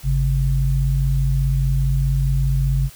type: tone pair together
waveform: sine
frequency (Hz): 50.83 / 135.7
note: G#1 / C#3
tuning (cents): -37 / -36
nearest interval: octave + perfect fourth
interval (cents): 1701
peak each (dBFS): -18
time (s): 0.03-2.9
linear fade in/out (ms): 50
effects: white hiss -44 dBFS RMS until 2.95 s